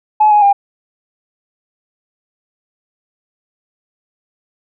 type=tone with pitch steps; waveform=sine; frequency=853 / 835 / 803 Hz; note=G#5 / G#5 / G5; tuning=+46 / +9 / +41 cents; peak=-5 dBFS; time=0.2-0.53 s; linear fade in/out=10 ms; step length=110 ms; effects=tanh soft clip ceiling -1 dBFS